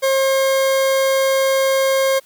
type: tone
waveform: 40% pulse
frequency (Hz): 536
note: C5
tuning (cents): +42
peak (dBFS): -13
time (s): 0.02-2.2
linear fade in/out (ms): 20
effects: white hiss -52 dBFS RMS until 2.25 s